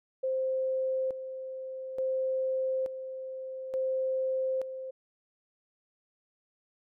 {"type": "tone with tremolo", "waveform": "sine", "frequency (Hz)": 523.3, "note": "C5", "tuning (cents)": 0, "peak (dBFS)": -27, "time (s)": [0.23, 4.91], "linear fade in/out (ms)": 10, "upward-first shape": "square", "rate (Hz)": 0.57, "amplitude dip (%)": 65, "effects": []}